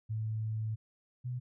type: tone pair in turn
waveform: sine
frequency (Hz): 109.6 / 124.42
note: A2 / B2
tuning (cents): -6 / +13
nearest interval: major second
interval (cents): 219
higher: second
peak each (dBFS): -32 / -34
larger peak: first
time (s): 0.09-0.76 / 1.24-1.4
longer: first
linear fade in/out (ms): 20
effects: none